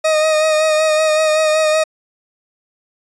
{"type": "tone with vibrato", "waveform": "40% pulse", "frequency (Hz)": 623, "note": "D#5", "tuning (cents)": 2, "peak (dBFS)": -11, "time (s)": [0.04, 1.84], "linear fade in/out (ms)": 10, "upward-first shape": "sine", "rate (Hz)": 5.3, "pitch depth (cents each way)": 27, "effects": ["resampled to 22050 Hz"]}